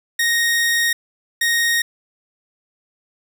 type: tone bursts at uneven times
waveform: sawtooth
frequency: 1864.7 Hz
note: A#6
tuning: in tune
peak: -12 dBFS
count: 2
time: 0.19-0.93 / 1.41-1.82 s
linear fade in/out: 5 ms
effects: none